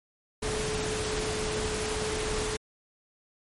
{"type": "tone in noise", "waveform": "sine", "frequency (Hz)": 430, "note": "A4", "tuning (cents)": -40, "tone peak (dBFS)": -32, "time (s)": [0.42, 2.57], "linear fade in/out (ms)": 10, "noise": "pink", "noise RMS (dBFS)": -32, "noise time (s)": [0.42, 2.57], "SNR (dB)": -3, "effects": ["MP3 48 kbps"]}